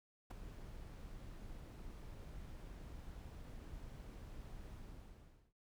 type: noise with ADSR envelope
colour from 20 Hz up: brown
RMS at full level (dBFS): -40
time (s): 0.3-5.53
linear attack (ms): 11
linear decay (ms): 9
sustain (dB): -11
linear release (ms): 760
effects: none